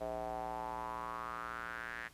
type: tone with band-pass filter sweep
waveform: square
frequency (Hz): 58.27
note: A#1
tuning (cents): 0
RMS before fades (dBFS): -42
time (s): 0-2.09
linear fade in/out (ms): 20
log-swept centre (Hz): 630 to 1800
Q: 4.8
effects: pink hiss -62 dBFS RMS until 2.13 s + resampled to 32000 Hz